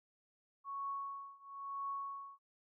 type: tone with tremolo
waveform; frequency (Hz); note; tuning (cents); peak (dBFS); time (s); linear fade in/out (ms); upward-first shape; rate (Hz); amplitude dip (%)
sine; 1108.7; C#6; 0; -37; 0.64-2.39; 50; triangle; 1; 95
effects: none